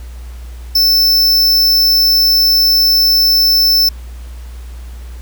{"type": "tone", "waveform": "square", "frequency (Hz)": 5300, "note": "E8", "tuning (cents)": 9, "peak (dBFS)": -8, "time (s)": [0.75, 3.89], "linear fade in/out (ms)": 5, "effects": ["added 60 Hz sine -26 dBFS peak until 5.21 s", "pink hiss -43 dBFS RMS until 5.21 s"]}